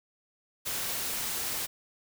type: noise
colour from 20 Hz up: white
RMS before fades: -33 dBFS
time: 0.65-1.67 s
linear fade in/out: 20 ms
effects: none